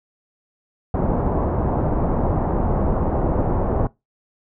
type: low-pass noise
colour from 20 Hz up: pink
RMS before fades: -20 dBFS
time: 0.94-3.87 s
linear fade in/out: 2 ms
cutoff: 940 Hz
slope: 24 dB/octave
effects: noise-tail reverb RT60 0.2 s tail -21 dB re dry